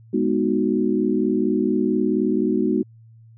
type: chord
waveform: sine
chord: G# minor seventh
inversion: none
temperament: equal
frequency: 207.7 / 246.9 / 311.1 / 370 Hz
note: G#3 / B3 / D#4 / F#4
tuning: 0 / 0 / 0 / 0 cents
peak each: -23 dBFS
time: 0.13-2.83 s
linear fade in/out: 10 ms
effects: added 113 Hz sine -45 dBFS peak until 3.37 s